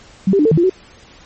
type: tone with pitch steps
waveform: sine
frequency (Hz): 190.8 / 394.7 / 298.4 / 448.3 / 157.3 / 343.3 / 374.1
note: G3 / G4 / D4 / A4 / D#3 / F4 / F#4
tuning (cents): -47 / +12 / +28 / +32 / +19 / -30 / +19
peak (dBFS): -9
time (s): 0.27-0.697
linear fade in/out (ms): 5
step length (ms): 61
effects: pink hiss -44 dBFS RMS until 1.25 s + MP3 32 kbps